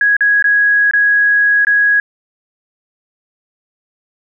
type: tone with dropouts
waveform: sine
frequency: 1661.2 Hz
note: G#6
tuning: in tune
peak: -8 dBFS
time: 0.01-2 s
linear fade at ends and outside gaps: 2 ms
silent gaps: 0.167-0.207 / 0.425-0.442 / 0.911-0.935 / 1.649-1.669 s
effects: none